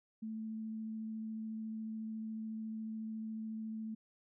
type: tone with vibrato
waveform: sine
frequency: 220 Hz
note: A3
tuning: in tune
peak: -39 dBFS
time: 0.22-3.95 s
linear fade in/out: 10 ms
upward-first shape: sine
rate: 14 Hz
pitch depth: 9 cents each way
effects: none